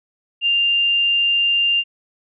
sine tone, 2794 Hz, F7, in tune, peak -14 dBFS, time 0.41-1.84 s, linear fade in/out 50 ms, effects none

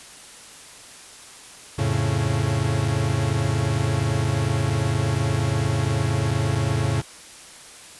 45% pulse chord, F augmented, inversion none, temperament equal, 87.31 / 110 / 138.59 Hz, F2 / A2 / C#3, 0 / 0 / 0 cents, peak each -28 / -23 / -24 dBFS, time 1.78-7.02 s, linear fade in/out 10 ms, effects white hiss -43 dBFS RMS until 7.99 s + resampled to 24000 Hz

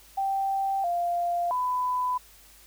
sine tone with pitch steps, 781 / 696 / 1000 Hz, G5 / F5 / B5, -7 / -6 / +21 cents, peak -24 dBFS, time 0.17-2.18 s, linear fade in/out 10 ms, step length 670 ms, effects added 50 Hz sine -58 dBFS peak until 2.66 s + white hiss -54 dBFS RMS until 2.66 s

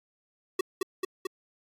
square tone with echo, 376.8 Hz, F#4, 32 cents sharp, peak -24 dBFS, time 0.59-0.61 s, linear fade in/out 5 ms, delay 220 ms, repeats 3, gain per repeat -2 dB, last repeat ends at 1.27 s, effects AAC 64 kbps

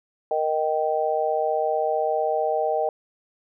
sine chord, Eb major, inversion second, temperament just, 466.7 / 622.3 / 777.8 Hz, Bb4 / Eb5 / G5, +2 / 0 / -14 cents, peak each -26 / -24 / -25 dBFS, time 0.31-2.89 s, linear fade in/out 2 ms, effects none

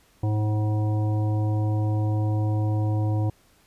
harmonic tone, 106.5 Hz, G#2, 44 cents sharp, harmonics 1 / 3 / 5 / 7 / 9, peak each -21 / -31 / -37 / -38 / -42 dBFS, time 0.23-3.3 s, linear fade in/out 5 ms, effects pink hiss -60 dBFS RMS until 3.66 s + resampled to 32000 Hz

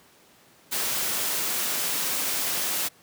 white noise, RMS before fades -27 dBFS, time 0.71-2.89 s, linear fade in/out 20 ms, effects pink hiss -56 dBFS RMS until 3.02 s + high-pass 150 Hz 12 dB/octave

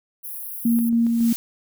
white high-pass noise, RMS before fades -33 dBFS, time 0.23-0.9 s, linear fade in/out 20 ms, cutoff 10000 Hz, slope 96 dB/octave
sine tone with tremolo, 232.3 Hz, A#3, 6 cents flat, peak -15 dBFS, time 0.65-1.33 s, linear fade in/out 5 ms, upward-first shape square, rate 3.6 Hz, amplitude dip 25%
blue noise with exponential growth, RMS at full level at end -28 dBFS, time 0.8-1.36 s, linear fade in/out 0 ms, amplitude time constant 120 ms
effects none

